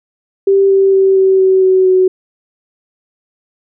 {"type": "tone with pitch steps", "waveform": "sine", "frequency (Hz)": [392, 388.6, 385.3, 381.9, 378.6, 375.4, 372.1], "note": ["G4", "G4", "G4", "G4", "F#4", "F#4", "F#4"], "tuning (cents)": [0, -15, -30, -45, 40, 25, 10], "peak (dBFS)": -6, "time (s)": [0.47, 2.08], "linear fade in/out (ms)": 5, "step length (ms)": 230, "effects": []}